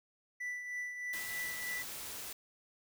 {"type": "tone with tremolo", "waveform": "triangle", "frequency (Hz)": 1975.5, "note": "B6", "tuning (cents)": 0, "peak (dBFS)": -34, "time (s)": [0.4, 1.83], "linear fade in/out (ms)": 10, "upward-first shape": "triangle", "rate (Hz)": 3.2, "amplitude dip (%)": 55}
{"type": "noise", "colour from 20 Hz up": "white", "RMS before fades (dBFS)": -44, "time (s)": [1.13, 2.33], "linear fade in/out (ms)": 5}
{"effects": []}